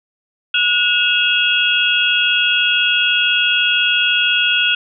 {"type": "tone cluster", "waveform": "sine", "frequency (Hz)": [1456, 2586, 2800, 3320], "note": ["F#6", "E7", "F7", "G#7"], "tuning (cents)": [-28, -34, 4, -1], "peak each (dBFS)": -18, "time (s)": [0.54, 4.75], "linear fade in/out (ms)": 5, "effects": []}